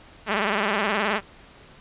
5% pulse tone with vibrato, 207.7 Hz, G#3, in tune, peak -10 dBFS, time 0.26-1.21 s, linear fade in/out 50 ms, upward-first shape sine, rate 19 Hz, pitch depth 120 cents each way, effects pink hiss -49 dBFS RMS until 1.8 s + resampled to 8000 Hz

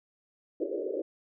white band-pass noise, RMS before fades -33 dBFS, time 0.6-1.02 s, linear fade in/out 5 ms, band 290 to 570 Hz, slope 96 dB/octave, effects none

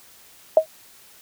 sine tone with exponential decay, 633 Hz, D#5, 30 cents sharp, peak -5 dBFS, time 0.57-0.66 s, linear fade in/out 2 ms, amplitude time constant 18 ms, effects white hiss -50 dBFS RMS until 1.21 s

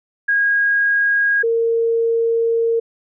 sine tone pair in turn, 1637 / 459.4 Hz, G#6 / A#4, -25 / -25 cents, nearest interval octave + minor seventh, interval 2200 cents, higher first, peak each -13 / -14 dBFS, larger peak first, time 0.28-1.43 / 1.43-2.8 s, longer second, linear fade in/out 10 ms, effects none

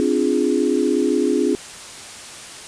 sine chord, D half-diminished seventh, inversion third, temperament equal with one note detuned, 261.6 / 297.6 / 349.2 / 415.3 Hz, C4 / D4 / F4 / Ab4, 0 / +23 / 0 / 0 cents, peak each -21 dBFS, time 0-1.55 s, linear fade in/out 0 ms, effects white hiss -36 dBFS RMS until 2.67 s + resampled to 22050 Hz

